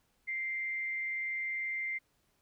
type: tone with frequency modulation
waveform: sine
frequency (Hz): 2093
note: C7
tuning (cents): 0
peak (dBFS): -33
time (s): 0.27-1.99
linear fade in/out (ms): 20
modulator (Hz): 190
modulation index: 0.2
effects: pink hiss -74 dBFS RMS until 2.41 s